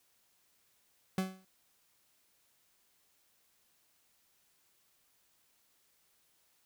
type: tone with exponential decay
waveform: 40% pulse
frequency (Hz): 188.2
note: F#3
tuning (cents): +30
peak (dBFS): -27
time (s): 1.18-1.45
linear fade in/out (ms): 2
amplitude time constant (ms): 58
effects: white hiss -72 dBFS RMS until 6.65 s